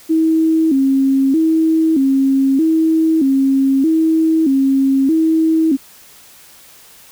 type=tone with vibrato; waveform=sine; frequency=294.4 Hz; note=D4; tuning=4 cents sharp; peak=-10 dBFS; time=0.09-5.77 s; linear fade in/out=20 ms; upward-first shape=square; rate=0.8 Hz; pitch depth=150 cents each way; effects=white hiss -43 dBFS RMS until 7.11 s